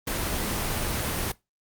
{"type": "noise", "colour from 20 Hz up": "pink", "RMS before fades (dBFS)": -28, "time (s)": [0.07, 1.32], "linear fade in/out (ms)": 5, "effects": ["noise-tail reverb RT60 0.2 s tail -21 dB re dry", "Opus 24 kbps"]}